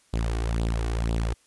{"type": "tone with flanger", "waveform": "sawtooth", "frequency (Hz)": 56.6, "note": "A1", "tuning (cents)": 50, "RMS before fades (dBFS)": -26, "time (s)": [0.13, 1.34], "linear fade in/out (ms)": 10, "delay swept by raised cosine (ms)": [0.24, 2.74], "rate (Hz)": 2, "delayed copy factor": 0.7, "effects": ["white hiss -62 dBFS RMS until 1.46 s", "resampled to 24000 Hz"]}